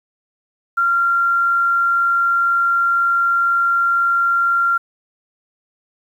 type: tone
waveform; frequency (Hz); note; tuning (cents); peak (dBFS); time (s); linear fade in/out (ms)
sine; 1381; F6; -20; -13; 0.77-4.78; 10
effects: 8-bit